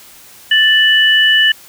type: tone pair together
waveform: sine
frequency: 1761 / 2959 Hz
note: A6 / F#7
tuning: +1 / -1 cents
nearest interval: major sixth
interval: 898 cents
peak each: -10 dBFS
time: 0.51-1.52 s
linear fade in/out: 5 ms
effects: white hiss -40 dBFS RMS until 1.68 s